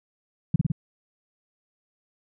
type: tone with echo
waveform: sine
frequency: 155.56 Hz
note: D#3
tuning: in tune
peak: -14 dBFS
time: 0.54-0.56 s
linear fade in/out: 5 ms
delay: 53 ms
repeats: 3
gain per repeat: -2 dB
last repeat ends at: 0.719 s
effects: none

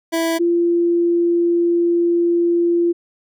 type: tone pair in turn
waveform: 25% pulse / sine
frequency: 329.6 / 343.4 Hz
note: E4 / F4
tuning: 0 / -29 cents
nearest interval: minor second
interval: 71 cents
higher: second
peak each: -13 dBFS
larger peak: neither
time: 0.12-0.39 / 0.39-2.93 s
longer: second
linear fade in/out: 20 ms
effects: none

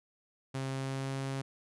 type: tone with pitch glide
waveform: sawtooth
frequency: 133.8 to 135.2 Hz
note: C3 to C#3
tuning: +39 to -43 cents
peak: -30 dBFS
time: 0.54-1.42 s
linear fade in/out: 10 ms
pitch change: +18 cents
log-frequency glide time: 0.7-1.18 s
effects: resampled to 24000 Hz

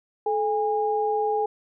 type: tone pair together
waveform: sine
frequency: 432.3 / 816.1 Hz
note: A4 / G#5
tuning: -31 / -31 cents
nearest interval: major seventh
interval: 1100 cents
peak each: -24 dBFS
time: 0.26-1.46 s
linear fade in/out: 5 ms
effects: none

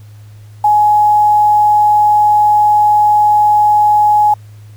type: tone with quantisation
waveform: sine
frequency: 839 Hz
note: G#5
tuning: 17 cents sharp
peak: -6 dBFS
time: 0.64-4.34 s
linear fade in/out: 5 ms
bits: 6
effects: added 105 Hz sine -33 dBFS peak until 4.76 s + pink hiss -50 dBFS RMS until 4.76 s

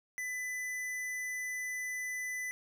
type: tone with hard clipping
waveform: triangle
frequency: 2000 Hz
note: B6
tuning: 21 cents sharp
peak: -37 dBFS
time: 0.18-2.51 s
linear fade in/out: 0 ms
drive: 17 dB
effects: none

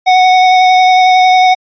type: tone with vibrato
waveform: square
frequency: 740 Hz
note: F#5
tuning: in tune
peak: -5 dBFS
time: 0.06-1.55 s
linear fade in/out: 20 ms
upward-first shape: sine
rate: 11 Hz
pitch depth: 13 cents each way
effects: resampled to 11025 Hz

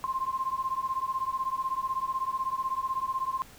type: beating tone pair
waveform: sine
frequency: 1046.5 / 1062.5 Hz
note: C6 / C6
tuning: 0 / +26 cents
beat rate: 16 Hz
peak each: -31 dBFS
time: 0.04-3.42 s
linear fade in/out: 0 ms
effects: pink hiss -52 dBFS RMS until 3.58 s

